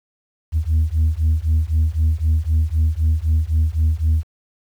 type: beating tone pair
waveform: sine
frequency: 77.1 / 81 Hz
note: D#2 / E2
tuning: -15 / -30 cents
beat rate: 3.9 Hz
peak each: -16 dBFS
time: 0.52-4.25 s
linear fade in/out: 50 ms
effects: tanh soft clip ceiling -11 dBFS + 8-bit